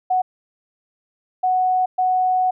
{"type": "tone bursts at uneven times", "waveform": "sine", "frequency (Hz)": 740, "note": "F#5", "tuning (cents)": 0, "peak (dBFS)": -15, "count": 3, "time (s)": [[0.1, 0.22], [1.43, 1.86], [1.98, 2.51]], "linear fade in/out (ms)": 10, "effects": []}